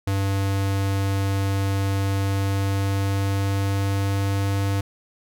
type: tone with pitch glide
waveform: square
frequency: 98 to 98.8 Hz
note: G2 to G2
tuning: 0 to +14 cents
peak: -21 dBFS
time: 0.07-4.81 s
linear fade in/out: 5 ms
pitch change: +14 cents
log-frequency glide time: 2.07-4.63 s
effects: none